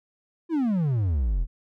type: exponential sweep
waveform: triangle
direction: down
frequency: 349.1 to 36.71 Hz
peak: -19 dBFS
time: 0.49-1.47 s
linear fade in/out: 50 ms
effects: none